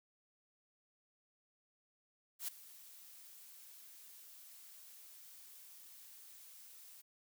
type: noise with ADSR envelope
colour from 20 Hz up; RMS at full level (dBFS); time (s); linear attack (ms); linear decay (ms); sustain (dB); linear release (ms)
blue; -39; 2.39-7.02; 90; 8; -18; 14
effects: none